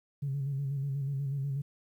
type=tone with vibrato; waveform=sine; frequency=138.59 Hz; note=C#3; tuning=in tune; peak=-29 dBFS; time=0.22-1.62 s; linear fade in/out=10 ms; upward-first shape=square; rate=8.2 Hz; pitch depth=43 cents each way; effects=tanh soft clip ceiling -26 dBFS + 11-bit